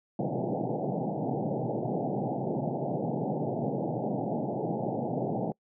pink band-pass noise, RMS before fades -31 dBFS, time 0.19-5.52 s, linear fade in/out 2 ms, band 120 to 840 Hz, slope 96 dB/octave, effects noise-tail reverb RT60 0.1 s tail -24 dB re dry

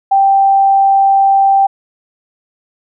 sine tone, 784 Hz, G5, in tune, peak -6 dBFS, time 0.11-1.67 s, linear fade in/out 10 ms, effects none

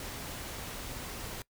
pink noise, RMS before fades -41 dBFS, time 0-1.42 s, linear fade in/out 2 ms, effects noise-tail reverb RT60 0.1 s tail -21 dB re dry

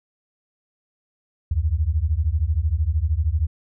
sine beating tone pair, 71.9 / 84.9 Hz, D2 / F2, -36 / -48 cents, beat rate 13 Hz, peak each -21 dBFS, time 1.51-3.47 s, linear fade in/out 5 ms, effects none

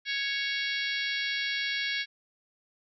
harmonic tone with a mistuned harmonic, 554.4 Hz, C#5, in tune, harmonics 3 / 4 / 5 / 6 / 7 / 8 / 9 / 10, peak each -34 / -33 / -40 / -36 / -38 / -39 / -44 / -43 dBFS, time 0.05-2.06 s, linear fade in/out 50 ms, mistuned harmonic 9, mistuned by -41 cents, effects none

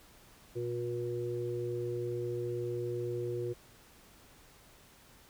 harmonic tone, 120 Hz, B2, 49 cents flat, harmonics 1 / 3 / 4, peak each -39 / -35 / -40 dBFS, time 0.55-3.54 s, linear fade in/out 20 ms, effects pink hiss -59 dBFS RMS until 5.29 s

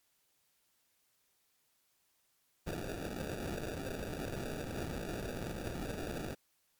violet noise with sample-and-hold, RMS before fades -40 dBFS, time 2.66-6.35 s, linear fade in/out 10 ms, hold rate 1050 Hz, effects white hiss -75 dBFS RMS until 6.79 s + MP3 96 kbps

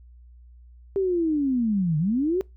sine linear two-way sweep, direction down then up, 396.6 to 146.83 to 388 Hz, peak -20 dBFS, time 0.96-2.41 s, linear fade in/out 0 ms, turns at 1.98 s, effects noise-tail reverb RT60 0.2 s tail -24 dB re dry + added 60 Hz sine -46 dBFS peak until 2.56 s

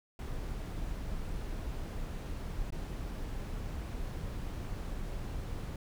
brown noise with dropouts, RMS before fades -38 dBFS, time 0.19-5.76 s, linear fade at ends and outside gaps 2 ms, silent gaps 2.705-2.723 s, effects none

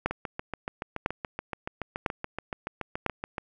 two click trains, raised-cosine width 0.5 ms, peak -10 / -17 dBFS, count 4 / 24, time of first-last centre 0.06-3.063 / 0.11-3.382 s, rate 0.999 / 7.03 Hz, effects none

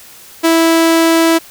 sawtooth tone, 328.7 Hz, E4, 5 cents flat, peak -4 dBFS, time 0.43-1.39 s, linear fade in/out 20 ms, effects white hiss -38 dBFS RMS until 1.5 s

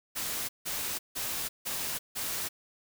white noise bursts, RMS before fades -34 dBFS, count 5, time 0.15-2.49 s, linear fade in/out 20 ms, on 340 ms, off 160 ms, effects none

